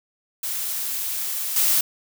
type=noise with level steps; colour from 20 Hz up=blue; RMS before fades=-27 / -19 dBFS; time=0.43-1.81 s; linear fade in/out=5 ms; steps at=1.56 s; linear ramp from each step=2 ms; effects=none